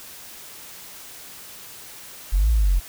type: linear two-way sweep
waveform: sine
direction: up then down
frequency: 41.56 to 57.9 to 41.56 Hz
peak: -14 dBFS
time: 2.32-2.8 s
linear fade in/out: 20 ms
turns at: 2.5 s
effects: tanh soft clip ceiling -11 dBFS + white hiss -41 dBFS RMS until 2.88 s